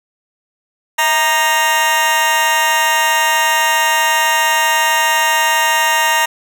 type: tone with amplitude modulation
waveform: 20% pulse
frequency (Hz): 932.3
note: A#5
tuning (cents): 0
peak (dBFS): -3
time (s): 0.98-6.26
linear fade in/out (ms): 10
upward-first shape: sine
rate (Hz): 283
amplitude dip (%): 80
effects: none